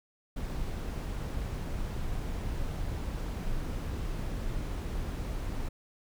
brown noise, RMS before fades -34 dBFS, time 0.36-5.69 s, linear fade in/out 10 ms, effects none

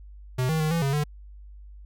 square tone with pitch steps, 127.5 / 158.9 / 155.3 / 167.3 / 137.7 / 148.4 Hz, C3 / D#3 / D#3 / E3 / C#3 / D3, -44 / +37 / -3 / +26 / -11 / +18 cents, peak -23 dBFS, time 0.38-1.04 s, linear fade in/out 10 ms, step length 110 ms, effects added 50 Hz sine -42 dBFS peak until 1.85 s

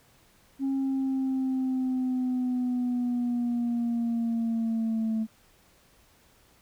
sine linear sweep, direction down, 271.8 to 220 Hz, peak -23 dBFS, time 0.59-5.27 s, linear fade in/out 50 ms, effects tanh soft clip ceiling -23 dBFS + pink hiss -61 dBFS RMS until 6.61 s

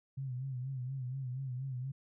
sine tone with vibrato, 130 Hz, C3, 11 cents flat, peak -36 dBFS, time 0.17-1.92 s, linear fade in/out 10 ms, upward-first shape sine, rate 4.2 Hz, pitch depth 86 cents each way, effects none

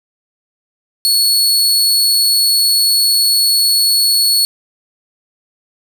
sawtooth tone, 4391 Hz, C#8, 17 cents flat, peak -7 dBFS, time 1.05-4.45 s, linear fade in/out 0 ms, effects none

